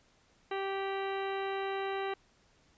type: harmonic tone with a mistuned harmonic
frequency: 390 Hz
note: G4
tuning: 9 cents flat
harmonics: 1 / 2 / 3 / 4 / 5 / 6 / 7 / 8 / 10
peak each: -35 / -38 / -43 / -46 / -45 / -49 / -49 / -51 / -52 dBFS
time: 0.51-2.14 s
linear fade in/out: 5 ms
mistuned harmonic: 7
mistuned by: +19 cents
effects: pink hiss -67 dBFS RMS until 2.77 s + resampled to 16000 Hz